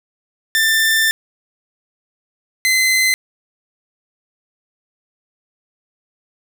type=tone pair in turn; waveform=sawtooth; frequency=1782 / 2051 Hz; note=A6 / C7; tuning=+22 / -35 cents; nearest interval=major second; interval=243 cents; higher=second; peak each=-9 dBFS; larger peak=neither; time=0.55-1.11 / 2.65-3.14 s; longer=first; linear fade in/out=0 ms; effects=none